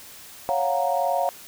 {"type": "chord", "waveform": "sine", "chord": "Gb major seventh", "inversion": "second", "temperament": "equal", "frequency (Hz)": [554.4, 698.5, 740, 932.3], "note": ["Db5", "F5", "Gb5", "Bb5"], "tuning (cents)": [0, 0, 0, 0], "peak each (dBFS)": [-26, -24, -27, -28], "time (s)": [0.49, 1.29], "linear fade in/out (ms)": 0, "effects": ["white hiss -44 dBFS RMS until 1.47 s"]}